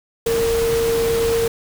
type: tone in noise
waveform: sine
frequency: 460 Hz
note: A#4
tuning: 23 cents flat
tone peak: -16 dBFS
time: 0.26-1.48 s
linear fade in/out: 5 ms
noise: pink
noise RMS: -26 dBFS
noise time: 0.26-1.48 s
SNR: +7 dB
effects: none